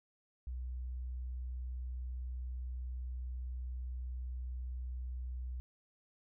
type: tone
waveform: sine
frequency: 62.4 Hz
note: B1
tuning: 19 cents sharp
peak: -38 dBFS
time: 0.47-5.6 s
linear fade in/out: 0 ms
effects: none